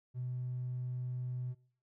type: tone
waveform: triangle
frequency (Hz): 125.3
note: B2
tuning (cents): +25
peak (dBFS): -32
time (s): 0.14-1.55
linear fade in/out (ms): 50
effects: noise-tail reverb RT60 0.5 s tail -24 dB re dry + tanh soft clip ceiling -33 dBFS